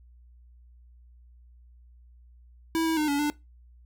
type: tone with pitch steps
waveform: square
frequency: 326.2 / 323.7 / 303.9 / 285.2 / 295.6 Hz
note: E4 / E4 / D#4 / C#4 / D4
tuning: -18 / -31 / -41 / +49 / +11 cents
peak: -24 dBFS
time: 2.75-3.3 s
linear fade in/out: 0 ms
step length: 110 ms
effects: noise-tail reverb RT60 0.2 s tail -20 dB re dry + added 60 Hz sine -51 dBFS peak until 3.85 s